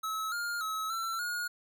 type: tone with pitch steps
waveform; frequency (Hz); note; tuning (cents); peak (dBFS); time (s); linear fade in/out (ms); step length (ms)
square; 1294 / 1410 / 1288 / 1345 / 1437; E6 / F6 / E6 / E6 / F6; -32 / +16 / -41 / +34 / +49; -33; 0.03-1.48; 10; 290
effects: none